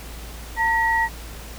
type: tone pair together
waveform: sine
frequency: 904.6 / 1915 Hz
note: A5 / A#6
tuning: +48 / +46 cents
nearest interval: octave + minor second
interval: 1298 cents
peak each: -20 dBFS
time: 0.56-1.09 s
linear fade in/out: 50 ms
effects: added 56 Hz sine -35 dBFS peak until 1.58 s + pink hiss -40 dBFS RMS until 1.58 s